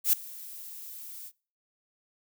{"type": "noise with ADSR envelope", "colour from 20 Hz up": "violet", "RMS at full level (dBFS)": -20, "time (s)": [0.04, 1.32], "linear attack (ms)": 91, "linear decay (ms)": 3, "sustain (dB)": -23, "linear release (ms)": 55, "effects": ["noise-tail reverb RT60 0.4 s tail -24 dB re dry"]}